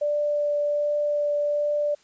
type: tone with vibrato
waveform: sine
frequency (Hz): 587.3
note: D5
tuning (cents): 0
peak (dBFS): -21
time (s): 0.01-1.95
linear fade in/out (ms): 10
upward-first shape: triangle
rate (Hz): 1.3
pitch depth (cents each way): 8
effects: white hiss -59 dBFS RMS until 2.03 s + resampled to 16000 Hz